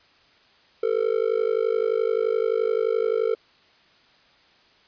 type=tone with amplitude modulation; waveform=triangle; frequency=448.8 Hz; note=A4; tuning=34 cents sharp; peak=-14 dBFS; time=0.83-3.35 s; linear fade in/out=5 ms; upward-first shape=sine; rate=51.6 Hz; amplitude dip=100%; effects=white hiss -57 dBFS RMS until 4.87 s + resampled to 11025 Hz